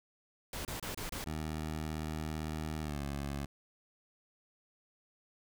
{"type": "noise bursts", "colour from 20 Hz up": "pink", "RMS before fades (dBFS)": -40, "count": 5, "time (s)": [0.53, 1.242], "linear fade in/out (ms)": 2, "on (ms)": 120, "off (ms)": 28}
{"type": "tone with pitch glide", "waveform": "15% pulse", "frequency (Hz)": [77.78, 70.51], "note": ["D#2", "C#2"], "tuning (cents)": [0, 30], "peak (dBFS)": -30, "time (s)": [1.26, 3.46], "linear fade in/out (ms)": 10, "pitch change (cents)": -170, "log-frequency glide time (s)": [2.81, 3.02]}
{"effects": []}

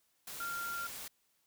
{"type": "tone in noise", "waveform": "sine", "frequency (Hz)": 1387, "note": "F6", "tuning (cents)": -12, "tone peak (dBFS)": -37, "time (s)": [0.4, 0.87], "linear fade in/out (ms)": 5, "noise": "white", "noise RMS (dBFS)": -45, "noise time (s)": [0.27, 1.08], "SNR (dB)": 5, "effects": ["white hiss -75 dBFS RMS until 1.46 s"]}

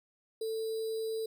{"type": "tone with sample-and-hold", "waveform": "sine", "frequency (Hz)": 444.7, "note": "A4", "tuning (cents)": 18, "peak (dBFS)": -32, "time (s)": [0.41, 1.26], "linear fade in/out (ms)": 5, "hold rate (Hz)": 4410, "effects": []}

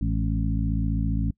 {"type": "harmonic tone with a mistuned harmonic", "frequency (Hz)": 55, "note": "A1", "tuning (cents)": 0, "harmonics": [1, 2, 3, 4, 5], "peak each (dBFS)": [-25, -28, -30, -31, -32], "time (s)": [0.01, 1.31], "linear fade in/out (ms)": 5, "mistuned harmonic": 4, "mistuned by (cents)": -55, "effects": ["noise-tail reverb RT60 0.1 s tail -24 dB re dry"]}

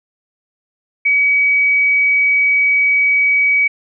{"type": "tone", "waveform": "sine", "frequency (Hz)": 2270, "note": "C#7", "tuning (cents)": 41, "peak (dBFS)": -10, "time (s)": [1.05, 3.68], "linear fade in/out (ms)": 10, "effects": []}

